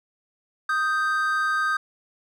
triangle tone pair together, 1244.5 / 1568 Hz, D#6 / G6, 0 / 0 cents, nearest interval major third, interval 400 cents, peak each -22 dBFS, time 0.69-1.77 s, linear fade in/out 5 ms, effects none

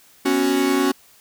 45% pulse chord, B suspended second, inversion none, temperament equal, 246.9 / 277.2 / 370 Hz, B3 / C#4 / F#4, 0 / 0 / 0 cents, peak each -25 / -19 / -21 dBFS, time 0.25-0.92 s, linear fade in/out 10 ms, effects white hiss -52 dBFS RMS until 1.2 s

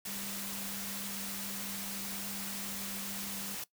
sine tone in noise, 198.2 Hz, G3, 19 cents sharp, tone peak -45 dBFS, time 0.07-3.55 s, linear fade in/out 5 ms, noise white, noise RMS -40 dBFS, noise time 0.05-3.64 s, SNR -8 dB, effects noise-tail reverb RT60 0.1 s tail -19 dB re dry

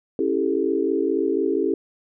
sine chord, A dominant seventh, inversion first, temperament just, 275 / 330 / 396 / 440 Hz, C#4 / E4 / G4 / A4, -14 / +2 / +18 / 0 cents, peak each -26 / -24 / -23 / -26 dBFS, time 0.19-1.74 s, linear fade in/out 2 ms, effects none

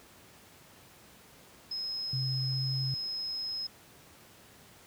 sine tone, 5130 Hz, E8, 48 cents flat, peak -33 dBFS, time 1.71-3.67 s, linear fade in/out 5 ms
sine tone with pitch glide, 130.81 to 132.25 Hz, C3 to C3, 0 to +19 cents, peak -30 dBFS, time 2.13-2.94 s, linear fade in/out 0 ms, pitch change +19 cents, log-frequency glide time 2.46-2.68 s
effects pink hiss -56 dBFS RMS until 4.86 s + high-pass 80 Hz 12 dB/octave

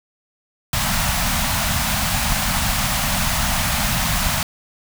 pink band-stop noise, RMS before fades -20 dBFS, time 0.73-4.43 s, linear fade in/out 2 ms, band 240 to 630 Hz, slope 48 dB/octave, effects none

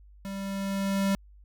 square tone with level ramp, 196 Hz, G3, in tune, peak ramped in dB -35 to -23 dBFS, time 0.25-1.15 s, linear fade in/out 0 ms, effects added 50 Hz sine -50 dBFS peak until 1.44 s

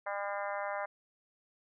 harmonic tone with a mistuned harmonic, 201.3 Hz, G3, 46 cents sharp, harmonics 3 / 4 / 5 / 6 / 7 / 8 / 9 / 10, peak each -38 / -40 / -42 / -44 / -45 / -46 / -47 / -48 dBFS, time 0.06-0.86 s, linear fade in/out 10 ms, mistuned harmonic 10, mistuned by +37 cents, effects none

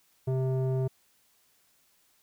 square tone with low-pass filter, 130.81 Hz, C3, in tune, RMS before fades -28 dBFS, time 0.27-0.88 s, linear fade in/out 10 ms, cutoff 530 Hz, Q 1.6, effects white hiss -67 dBFS RMS until 2.22 s

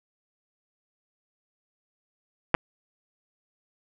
clicks, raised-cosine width 0.5 ms, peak -4 dBFS, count 2, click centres 2.543 / 2.549 s, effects none

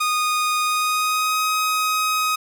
sawtooth tone with pitch glide, 1235 to 1260.2 Hz, D#6 to D#6, -13 to +22 cents, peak -15 dBFS, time 0-2.36 s, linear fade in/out 10 ms, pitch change +35 cents, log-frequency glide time 0.64-1.39 s, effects none

